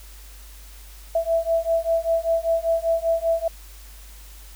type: beating tone pair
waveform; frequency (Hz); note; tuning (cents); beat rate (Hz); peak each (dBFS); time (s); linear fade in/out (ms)
sine; 659.3 / 664.4; E5 / E5; 0 / +13; 5.1; -22; 1.15-3.48; 5
effects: added 50 Hz sine -41 dBFS peak until 4.55 s + white hiss -48 dBFS RMS until 4.55 s